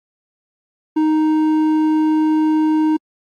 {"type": "tone with hard clipping", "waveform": "sine", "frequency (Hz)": 311.1, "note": "D#4", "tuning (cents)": 0, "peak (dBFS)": -14, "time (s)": [0.96, 2.97], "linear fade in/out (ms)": 10, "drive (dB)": 6, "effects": ["AAC 48 kbps"]}